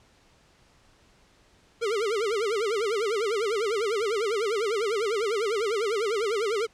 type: tone with vibrato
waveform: square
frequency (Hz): 430.1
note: A4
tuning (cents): -39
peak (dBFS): -25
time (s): 1.81-6.67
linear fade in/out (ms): 20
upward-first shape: sine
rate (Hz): 10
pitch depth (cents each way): 160
effects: pink hiss -60 dBFS RMS until 6.73 s + low-pass 7000 Hz 12 dB/octave